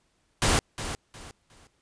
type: noise with echo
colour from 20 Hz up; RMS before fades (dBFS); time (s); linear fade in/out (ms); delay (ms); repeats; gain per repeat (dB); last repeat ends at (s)
pink; -22; 0.42-0.59; 0; 360; 3; -11; 1.67
effects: pink hiss -70 dBFS RMS until 1.81 s + resampled to 22050 Hz